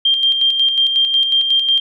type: tone with tremolo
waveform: sine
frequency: 3183 Hz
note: G7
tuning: 26 cents sharp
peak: -10 dBFS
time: 0.05-1.8 s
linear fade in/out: 5 ms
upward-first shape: square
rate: 5.5 Hz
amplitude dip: 45%
effects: none